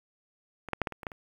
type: clicks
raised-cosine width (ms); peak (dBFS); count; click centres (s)
0.5; -24 / -13 / -10 / -15 / -25 / -26 / -17 / -29; 8; 0.687 / 0.733 / 0.817 / 0.872 / 0.923 / 1.032 / 1.068 / 1.118
effects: 8-bit